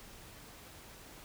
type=silence; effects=pink hiss -53 dBFS RMS until 1.24 s